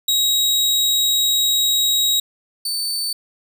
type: tone pair in turn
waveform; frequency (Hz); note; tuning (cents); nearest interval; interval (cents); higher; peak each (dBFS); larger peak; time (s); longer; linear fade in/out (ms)
sawtooth; 3815 / 4537; A#7 / C#8; +39 / +39; minor third; 300; second; -12 / -18; first; 0.08-2.2 / 2.65-3.13; first; 5
effects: none